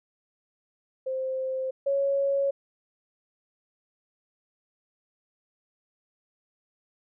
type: tone pair in turn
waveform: sine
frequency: 523.3 / 554.4 Hz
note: C5 / C#5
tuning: 0 / 0 cents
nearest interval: minor second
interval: 100 cents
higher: second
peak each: -27 / -22 dBFS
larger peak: second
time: 1.06-1.71 / 1.86-2.51 s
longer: neither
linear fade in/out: 10 ms
effects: none